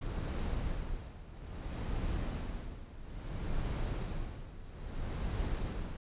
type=noise with tremolo; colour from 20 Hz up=brown; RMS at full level=-34 dBFS; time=0.01-5.97 s; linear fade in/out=10 ms; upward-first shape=sine; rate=0.6 Hz; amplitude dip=80%; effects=resampled to 8000 Hz